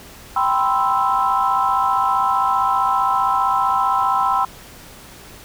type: chord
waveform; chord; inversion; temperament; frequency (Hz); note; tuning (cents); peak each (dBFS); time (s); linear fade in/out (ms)
sine; C major seventh; second; equal with one note detuned; 784 / 991.2 / 1046.5 / 1318.5; G5 / B5 / C6 / E6; 0 / +6 / 0 / 0; -20; 0.36-4.45; 5
effects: tanh soft clip ceiling -6 dBFS + pink hiss -41 dBFS RMS until 5.44 s